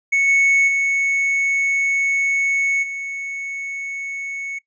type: tone with level steps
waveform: triangle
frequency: 2211 Hz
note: C#7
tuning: 5 cents flat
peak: -12 / -10 / -14 / -23 dBFS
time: 0.12-4.59 s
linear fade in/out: 10 ms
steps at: 0.27 / 0.67 / 2.82 s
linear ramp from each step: 20 ms
effects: noise-tail reverb RT60 0.1 s tail -21 dB re dry + resampled to 16000 Hz